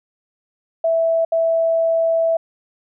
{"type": "tone bursts at uneven times", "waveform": "sine", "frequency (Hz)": 658, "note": "E5", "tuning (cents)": -3, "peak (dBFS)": -14, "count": 2, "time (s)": [[0.84, 1.25], [1.32, 2.37]], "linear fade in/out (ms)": 5, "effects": []}